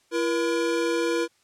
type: tone pair together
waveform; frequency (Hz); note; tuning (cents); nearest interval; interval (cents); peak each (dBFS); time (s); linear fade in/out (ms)
square; 337.6 / 477.4; E4 / A#4; +41 / +41; tritone; 600; -26; 0.11-1.28; 50
effects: white hiss -64 dBFS RMS until 1.43 s + low-pass 8000 Hz 12 dB/octave